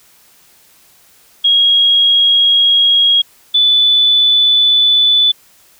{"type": "tone pair in turn", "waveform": "sine", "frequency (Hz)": [3288, 3484], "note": ["G#7", "A7"], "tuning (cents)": [-18, -18], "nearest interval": "minor second", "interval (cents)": 100, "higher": "second", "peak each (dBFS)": -7, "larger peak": "neither", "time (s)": [[1.44, 3.22], [3.54, 5.32]], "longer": "neither", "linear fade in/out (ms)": 10, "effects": ["white hiss -48 dBFS RMS until 5.79 s"]}